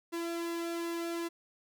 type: tone with flanger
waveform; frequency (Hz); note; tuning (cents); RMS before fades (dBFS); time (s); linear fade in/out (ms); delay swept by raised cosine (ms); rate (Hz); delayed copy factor
sawtooth; 337.8; E4; +42; -36; 0.12-1.29; 20; 1.3 to 1.96; 2.6; -0.55
effects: none

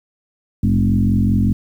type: tone with frequency modulation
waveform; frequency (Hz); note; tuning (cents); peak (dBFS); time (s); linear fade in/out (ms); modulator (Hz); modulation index
sine; 154.3; D#3; -14; -12; 0.63-1.53; 5; 45.1; 2.3
effects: 8-bit

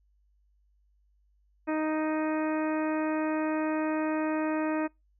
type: harmonic tone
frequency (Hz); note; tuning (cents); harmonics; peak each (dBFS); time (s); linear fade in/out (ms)
311.1; D#4; 0; 1 / 2 / 3 / 4 / 5 / 6 / 7 / 8; -28 / -33 / -37 / -40 / -42 / -43 / -49 / -45; 1.67-4.88; 20
effects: noise-tail reverb RT60 0.2 s tail -26 dB re dry + added 50 Hz sine -64 dBFS peak until 5.19 s

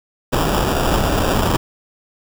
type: noise with sample-and-hold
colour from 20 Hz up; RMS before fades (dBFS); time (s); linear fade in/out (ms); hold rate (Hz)
pink; -17; 0.32-1.57; 10; 2100
effects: none

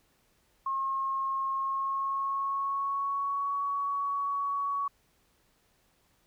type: tone with pitch glide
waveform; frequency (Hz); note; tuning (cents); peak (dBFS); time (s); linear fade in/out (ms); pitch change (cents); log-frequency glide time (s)
sine; 1078 to 1123.1; C#6 to C#6; -49 to +22; -28; 0.66-4.88; 5; +71; 1.54-3.57
effects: pink hiss -69 dBFS RMS until 6.26 s

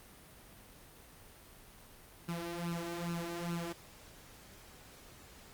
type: tone with flanger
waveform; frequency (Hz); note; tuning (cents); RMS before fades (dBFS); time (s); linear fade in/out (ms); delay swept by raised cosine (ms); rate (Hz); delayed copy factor
sawtooth; 170.7; F3; -39; -39; 2.28-3.73; 10; 0.73 to 3.33; 2.4; +0.75
effects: pink hiss -56 dBFS RMS until 5.53 s + Opus 32 kbps

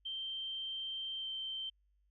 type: tone with pitch glide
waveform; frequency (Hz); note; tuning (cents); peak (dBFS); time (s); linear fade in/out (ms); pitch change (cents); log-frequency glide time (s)
sine; 3136 to 3118; G7 to G7; 0 to -10; -38; 0.05-1.7; 10; -10; 1.18-1.27
effects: added 50 Hz sine -70 dBFS peak until 2.1 s

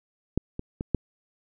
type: clicks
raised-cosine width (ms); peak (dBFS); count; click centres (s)
3; -10 / -19 / -17 / -9; 4; 0.376 / 0.594 / 0.809 / 0.947
effects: none

